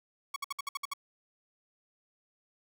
sawtooth tone bursts, 1115 Hz, C#6, 10 cents sharp, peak -29 dBFS, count 8, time 0.34-0.936 s, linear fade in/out 5 ms, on 22 ms, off 60 ms, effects none

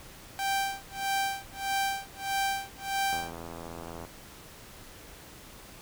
sawtooth tone with tremolo, 784 Hz, G5, in tune, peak -22 dBFS, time 0.39-3.33 s, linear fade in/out 0 ms, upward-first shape sine, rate 1.6 Hz, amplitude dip 100%
click train, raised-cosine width 1 ms, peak -27 dBFS, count 78, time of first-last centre 3.13-4.05 s, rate 83.7 Hz
effects pink hiss -49 dBFS RMS until 5.81 s

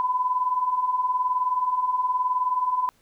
sine beating tone pair, 987.8 / 1006.8 Hz, B5 / B5, 0 / +33 cents, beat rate 19 Hz, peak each -28 / -22 dBFS, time 0-2.89 s, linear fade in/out 0 ms, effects pink hiss -63 dBFS RMS until 3.01 s

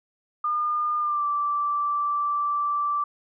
sine tone with pitch glide, 1211 to 1167.7 Hz, D#6 to D6, -47 to -10 cents, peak -22 dBFS, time 0.44-3.04 s, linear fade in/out 5 ms, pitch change -63 cents, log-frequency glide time 0.99-1.25 s, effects none

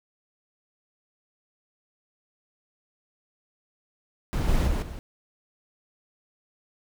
brown noise with level steps, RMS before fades -25 / -22 / -26 / -36 dBFS, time 4.33-4.99 s, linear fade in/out 0 ms, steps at 4.48 / 4.67 / 4.82 s, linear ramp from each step 5 ms, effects none

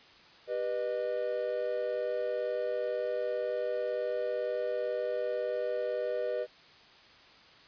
triangle chord, G augmented, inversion none, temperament just, 392 / 490 / 612.5 Hz, G4 / B4 / D#5, 0 / -14 / -27 cents, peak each -37 / -31 / -32 dBFS, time 0.47-6.47 s, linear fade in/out 50 ms, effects white hiss -56 dBFS RMS until 7.67 s + resampled to 11025 Hz

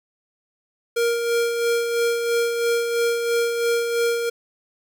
square tone with tremolo, 468.6 Hz, A#4, 9 cents sharp, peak -18 dBFS, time 0.96-4.3 s, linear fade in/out 10 ms, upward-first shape sine, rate 3 Hz, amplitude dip 45%, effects 9-bit

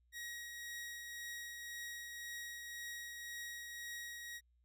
sawtooth tone with tremolo, 1896 Hz, A#6, 29 cents sharp, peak -40 dBFS, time 0.12-4.41 s, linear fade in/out 50 ms, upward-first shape triangle, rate 1.9 Hz, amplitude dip 35%, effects added 60 Hz sine -70 dBFS peak until 4.64 s

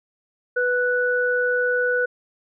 sine tone pair together, 493.9 / 1480 Hz, B4 / F#6, 0 / 0 cents, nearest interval octave + perfect fifth, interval 1900 cents, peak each -21 dBFS, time 0.56-2.06 s, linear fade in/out 10 ms, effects none

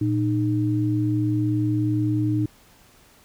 sine tone pair together, 115.36 / 306.3 Hz, A#2 / D#4, -18 / -27 cents, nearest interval octave + perfect fourth, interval 1691 cents, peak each -22 dBFS, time 0.01-2.46 s, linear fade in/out 5 ms, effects pink hiss -54 dBFS RMS until 3.24 s

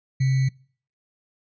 sine tone with sample-and-hold, 132.4 Hz, C3, 21 cents sharp, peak -17 dBFS, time 0.2-0.49 s, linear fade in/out 10 ms, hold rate 2100 Hz, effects noise-tail reverb RT60 0.5 s tail -25 dB re dry + resampled to 16000 Hz

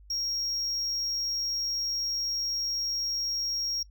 triangle tone, 5588 Hz, F8, in tune, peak -27 dBFS, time 0.1-3.83 s, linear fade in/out 5 ms, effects noise-tail reverb RT60 0.1 s tail -23 dB re dry + added 50 Hz sine -50 dBFS peak until 3.9 s

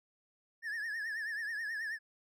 triangle tone with vibrato, 1760 Hz, A6, in tune, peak -34 dBFS, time 0.62-1.99 s, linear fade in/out 50 ms, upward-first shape triangle, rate 9.3 Hz, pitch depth 120 cents each way, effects none

